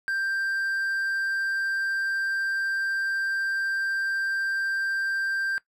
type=tone; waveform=triangle; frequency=1578 Hz; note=G6; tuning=11 cents sharp; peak=-23 dBFS; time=0.08-5.58 s; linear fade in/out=0 ms; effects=noise-tail reverb RT60 0.1 s tail -18 dB re dry